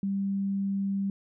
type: tone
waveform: sine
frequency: 196.8 Hz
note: G3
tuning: 7 cents sharp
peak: -26 dBFS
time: 0.03-1.1 s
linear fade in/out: 2 ms
effects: none